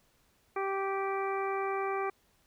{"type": "harmonic tone", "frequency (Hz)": 390, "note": "G4", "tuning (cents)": -9, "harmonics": [1, 2, 3, 4, 5, 6], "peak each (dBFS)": [-33, -36, -36, -45, -45, -43], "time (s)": [0.56, 2.1], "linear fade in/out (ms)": 5, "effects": ["pink hiss -69 dBFS RMS until 2.46 s"]}